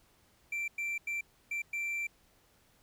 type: tone bursts at uneven times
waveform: triangle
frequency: 2349 Hz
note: D7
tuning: in tune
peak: -31 dBFS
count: 5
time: 0.52-0.68 / 0.78-0.98 / 1.07-1.21 / 1.51-1.62 / 1.73-2.07 s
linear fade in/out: 5 ms
effects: pink hiss -67 dBFS RMS until 2.82 s